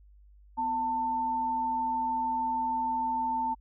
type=tone pair together; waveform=sine; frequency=250.7 / 893.4 Hz; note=B3 / A5; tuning=+26 / +26 cents; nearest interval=octave + minor seventh; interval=2200 cents; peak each=-38 / -27 dBFS; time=0.57-3.55 s; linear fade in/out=20 ms; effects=added 50 Hz sine -53 dBFS peak until 3.6 s